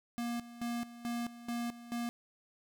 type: tone with tremolo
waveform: square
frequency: 237 Hz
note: A#3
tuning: 29 cents sharp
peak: -35 dBFS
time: 0.18-2.09 s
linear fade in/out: 0 ms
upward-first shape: square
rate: 2.3 Hz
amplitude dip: 80%
effects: none